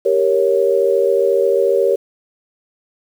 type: chord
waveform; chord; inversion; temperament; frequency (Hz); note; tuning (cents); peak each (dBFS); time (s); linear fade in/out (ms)
sine; G diminished; none; equal; 392 / 466.2 / 554.4; G4 / Bb4 / Db5; 0 / 0 / 0; -16; 0.05-1.96; 10
effects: 7-bit